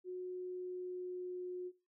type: tone with pitch glide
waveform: sine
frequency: 365 to 361.6 Hz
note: F#4 to F#4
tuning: -24 to -40 cents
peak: -40 dBFS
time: 0.04-1.72 s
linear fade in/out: 50 ms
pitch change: -16 cents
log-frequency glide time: 0.19-1.44 s
effects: noise-tail reverb RT60 0.3 s tail -19 dB re dry